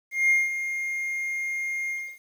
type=tone with ADSR envelope; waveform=triangle; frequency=2125 Hz; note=C7; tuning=26 cents sharp; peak=-14 dBFS; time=0.11-2.19 s; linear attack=190 ms; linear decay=190 ms; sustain=-11 dB; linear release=290 ms; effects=tanh soft clip ceiling -11 dBFS + 9-bit